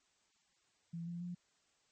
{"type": "tone with pitch steps", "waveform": "sine", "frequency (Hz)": [168.2, 172.23, 176.36], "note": ["E3", "F3", "F3"], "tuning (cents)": [35, -24, 17], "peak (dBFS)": -40, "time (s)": [0.93, 1.35], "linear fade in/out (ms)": 10, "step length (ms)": 140, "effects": ["white hiss -75 dBFS RMS until 1.91 s", "MP3 32 kbps"]}